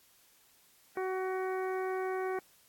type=harmonic tone; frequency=375 Hz; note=F#4; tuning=23 cents sharp; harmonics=1 / 2 / 3 / 4 / 5 / 6; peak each=-33 / -39 / -43 / -45 / -47 / -49 dBFS; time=0.97-2.39 s; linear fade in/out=2 ms; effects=white hiss -64 dBFS RMS until 2.68 s + AAC 64 kbps